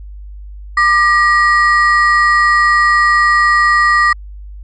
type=ring-modulated tone; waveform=triangle; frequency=1551 Hz; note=G6; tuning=19 cents flat; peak=-3 dBFS; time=0.77-4.13 s; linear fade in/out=5 ms; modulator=357 Hz; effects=added 50 Hz sine -28 dBFS peak until 4.63 s + resampled to 22050 Hz